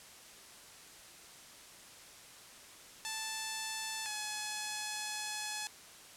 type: tone pair in turn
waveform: 5% pulse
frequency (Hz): 880 / 849.2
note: A5 / G#5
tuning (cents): 0 / +38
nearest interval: minor second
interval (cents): 62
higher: first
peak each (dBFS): -25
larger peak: neither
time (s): 3.05-4.06 / 4.06-5.67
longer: second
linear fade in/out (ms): 0
effects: white hiss -54 dBFS RMS until 6.16 s + low-pass 10000 Hz 12 dB/octave